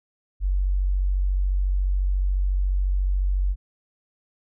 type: tone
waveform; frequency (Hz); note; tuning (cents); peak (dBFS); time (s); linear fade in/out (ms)
sine; 47.06; F#1; +30; -19; 0.4-3.56; 50
effects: none